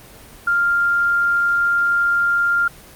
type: tone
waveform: sine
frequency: 1396.9 Hz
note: F6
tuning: in tune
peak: -14 dBFS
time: 0.47-2.68 s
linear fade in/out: 5 ms
effects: pink hiss -42 dBFS RMS until 2.95 s + Opus 24 kbps